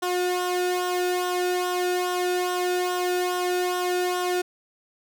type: tone with flanger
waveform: sawtooth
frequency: 359.9 Hz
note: F#4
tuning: 48 cents flat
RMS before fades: -25 dBFS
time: 0.02-4.42 s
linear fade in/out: 10 ms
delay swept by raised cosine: 0.43 to 0.99 ms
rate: 2.4 Hz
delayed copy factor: -0.65
effects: none